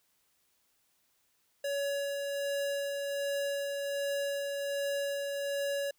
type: tone with tremolo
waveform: square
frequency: 563 Hz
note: C#5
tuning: 27 cents sharp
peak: -31 dBFS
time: 1.64-5.91 s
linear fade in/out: 5 ms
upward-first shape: sine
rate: 1.3 Hz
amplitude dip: 30%
effects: white hiss -73 dBFS RMS until 5.98 s